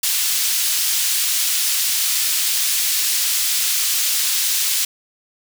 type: high-pass noise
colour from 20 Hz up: pink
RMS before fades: -19 dBFS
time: 0.03-4.85 s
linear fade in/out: 5 ms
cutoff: 3800 Hz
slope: 12 dB/octave
effects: none